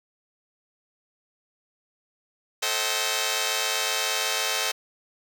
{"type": "chord", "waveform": "5% pulse", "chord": "A diminished seventh", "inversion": "none", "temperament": "just", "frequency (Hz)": [440, 528, 633.6, 760.3], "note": ["A4", "C5", "Eb5", "Gb5"], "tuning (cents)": [0, 16, 31, 47], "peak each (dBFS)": -19, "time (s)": [2.62, 4.72], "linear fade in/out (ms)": 10, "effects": []}